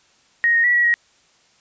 sine tone with pitch steps, 1874 / 1859 / 1942 / 1925 / 1893 Hz, A#6 / A#6 / B6 / B6 / A#6, +9 / -5 / -30 / -45 / +26 cents, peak -13 dBFS, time 0.44-0.94 s, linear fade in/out 0 ms, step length 100 ms, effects white hiss -57 dBFS RMS until 1.6 s + resampled to 16000 Hz

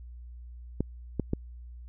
clicks, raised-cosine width 3 ms, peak -14 dBFS, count 3, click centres 0.806 / 1.197 / 1.334 s, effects added 60 Hz sine -42 dBFS peak until 1.88 s

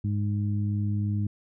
harmonic tone, 102.9 Hz, G#2, 16 cents flat, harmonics 1 / 2 / 3, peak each -25 / -31 / -39 dBFS, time 0.04-1.27 s, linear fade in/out 5 ms, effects none

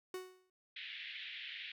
45% pulse tone with exponential decay, 370 Hz, F#4, in tune, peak -39 dBFS, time 0.14-0.5 s, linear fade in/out 2 ms, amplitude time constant 77 ms
white band-pass noise, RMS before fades -47 dBFS, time 0.76-1.72 s, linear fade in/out 5 ms, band 1800 to 3600 Hz, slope 48 dB/octave
effects none

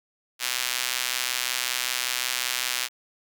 sawtooth tone with high-pass filter, 125.3 Hz, B2, 25 cents sharp, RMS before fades -28 dBFS, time 0.39-2.89 s, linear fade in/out 50 ms, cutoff 2500 Hz, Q 0.76, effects none

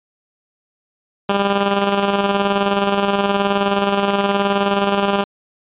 10% pulse tone with tremolo, 199.6 Hz, G3, 32 cents sharp, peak -5 dBFS, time 1.29-5.24 s, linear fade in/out 5 ms, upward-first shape square, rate 19 Hz, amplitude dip 40%, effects resampled to 8000 Hz

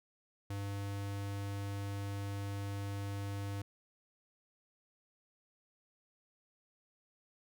square tone, 100 Hz, G2, 35 cents sharp, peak -38 dBFS, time 0.5-3.62 s, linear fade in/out 5 ms, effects none

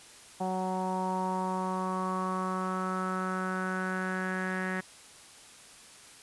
sawtooth tone with low-pass filter sweep, 186.2 Hz, F#3, 11 cents sharp, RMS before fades -32 dBFS, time 0.4-4.81 s, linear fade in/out 10 ms, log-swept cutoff 810 to 1800 Hz, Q 6.5, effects white hiss -52 dBFS RMS until 6.22 s + resampled to 24000 Hz

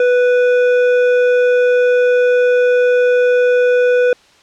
triangle tone with hard clipping, 493.9 Hz, B4, in tune, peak -11 dBFS, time 0-4.13 s, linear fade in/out 2 ms, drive 13 dB, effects white hiss -48 dBFS RMS until 4.42 s + low-pass 5000 Hz 12 dB/octave

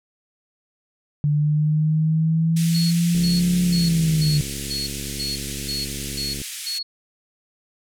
sine linear two-way sweep, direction up then down, 146.83 to 178.4 to 146.83 Hz, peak -16 dBFS, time 1.24-4.41 s, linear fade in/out 0 ms, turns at 3.62 s
white band-pass noise, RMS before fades -33 dBFS, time 2.56-6.79 s, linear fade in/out 10 ms, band 2000 to 11000 Hz, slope 24 dB/octave
sine tone bursts, 4340 Hz, C#8, 37 cents flat, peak -25 dBFS, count 9, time 2.74-6.83 s, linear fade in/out 10 ms, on 170 ms, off 320 ms
click train, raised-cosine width 3 ms, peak -21 dBFS, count 229, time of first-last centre 3.15-6.416 s, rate 69.8 Hz
effects none

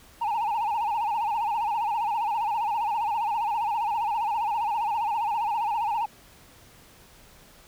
sine tone with vibrato, 876 Hz, A5, 8 cents flat, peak -21 dBFS, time 0.21-6.06 s, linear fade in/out 10 ms, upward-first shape sine, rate 15 Hz, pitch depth 130 cents each way, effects tanh soft clip ceiling -23 dBFS + pink hiss -53 dBFS RMS until 7.67 s

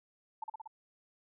sine tone with echo, 880 Hz, A5, in tune, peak -35 dBFS, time 0.42-0.44 s, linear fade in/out 5 ms, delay 59 ms, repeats 4, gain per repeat -2 dB, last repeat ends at 0.676 s, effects none

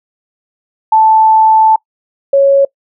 sine tone pair in turn, 878 / 553.1 Hz, A5 / C#5, -4 / -4 cents, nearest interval minor sixth, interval 800 cents, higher first, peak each -4 dBFS, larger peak neither, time 0.92-1.76 / 2.33-2.65 s, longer first, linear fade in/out 5 ms, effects noise-tail reverb RT60 0.1 s tail -23 dB re dry

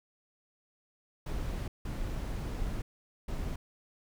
brown noise bursts at uneven times, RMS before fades -35 dBFS, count 3, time 1.26-1.68 / 1.85-2.82 / 3.28-3.56 s, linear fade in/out 5 ms, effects none

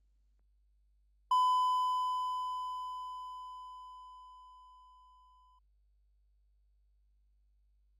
triangle tone with exponential decay, 1006 Hz, B5, 32 cents sharp, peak -22 dBFS, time 1.31-5.59 s, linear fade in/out 5 ms, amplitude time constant 930 ms, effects added 50 Hz sine -67 dBFS peak until 7.99 s + Opus 32 kbps

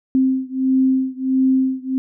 sine beating tone pair, 261.6 / 263.1 Hz, C4 / C4, 0 / +10 cents, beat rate 1.5 Hz, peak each -17 / -18 dBFS, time 0.15-1.98 s, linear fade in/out 0 ms, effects none

